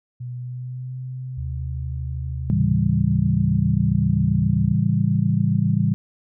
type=tone with pitch glide; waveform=sine; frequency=123.47 to 128.42 Hz; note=B2 to C3; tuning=0 to -32 cents; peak=-28 dBFS; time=0.2-2.8 s; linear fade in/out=10 ms; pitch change=+68 cents; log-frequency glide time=0.35-0.98 s
type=tone; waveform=sine; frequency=75.8 Hz; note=D#2; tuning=45 cents flat; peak=-27 dBFS; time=1.37-4.74 s; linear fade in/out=10 ms
type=chord; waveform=sine; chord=A dominant seventh; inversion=none; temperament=just; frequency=110 / 137.5 / 165 / 198 Hz; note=A2 / C#3 / E3 / G3; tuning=0 / -14 / +2 / +18 cents; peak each=-22 dBFS; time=2.5-5.94 s; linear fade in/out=0 ms
effects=none